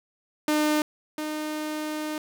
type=tone pair in turn; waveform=sawtooth; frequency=302.9 / 306.1 Hz; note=D#4 / D#4; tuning=-46 / -28 cents; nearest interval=unison; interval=18 cents; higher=second; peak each=-17 / -25 dBFS; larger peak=first; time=0.48-0.82 / 1.18-2.18 s; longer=second; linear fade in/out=2 ms; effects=none